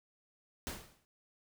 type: noise with exponential decay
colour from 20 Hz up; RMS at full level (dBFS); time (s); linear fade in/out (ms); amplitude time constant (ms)
pink; -38; 0.67-1.05; 0; 81
effects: none